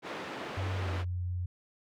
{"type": "band-pass noise", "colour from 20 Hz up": "pink", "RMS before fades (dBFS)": -40, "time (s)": [0.02, 1.05], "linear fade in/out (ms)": 50, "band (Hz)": [260, 2600], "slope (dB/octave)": 12}
{"type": "tone with pitch glide", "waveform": "sine", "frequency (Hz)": [94.4, 89.46], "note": ["F#2", "F2"], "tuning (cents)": [35, 42], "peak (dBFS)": -31, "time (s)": [0.57, 1.46], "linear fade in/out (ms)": 5, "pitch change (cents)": -93, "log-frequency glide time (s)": [0.79, 0.91]}
{"effects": []}